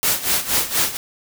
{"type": "noise with tremolo", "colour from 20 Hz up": "white", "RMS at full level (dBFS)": -17, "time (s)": [0.03, 0.97], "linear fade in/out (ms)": 0, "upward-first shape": "sine", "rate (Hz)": 4.2, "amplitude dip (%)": 80, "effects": []}